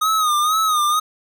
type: tone with vibrato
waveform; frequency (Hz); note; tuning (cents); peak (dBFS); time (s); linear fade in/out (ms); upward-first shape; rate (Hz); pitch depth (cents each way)
square; 1244.5; D#6; 0; -16; 0.01-1; 10; sine; 2.1; 78
effects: none